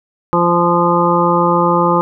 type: harmonic tone with a mistuned harmonic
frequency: 172.8 Hz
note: F3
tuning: 18 cents flat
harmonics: 1 / 2 / 3 / 5 / 6 / 7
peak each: -17 / -17 / -17 / -17 / -17 / -17 dBFS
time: 0.33-2.01 s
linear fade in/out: 0 ms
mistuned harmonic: 7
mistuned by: +20 cents
effects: none